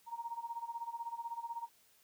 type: tone with tremolo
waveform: sine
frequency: 932.3 Hz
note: A#5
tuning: in tune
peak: -36 dBFS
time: 0.06-1.69 s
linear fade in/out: 50 ms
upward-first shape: sine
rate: 16 Hz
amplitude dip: 85%
effects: white hiss -68 dBFS RMS until 2.03 s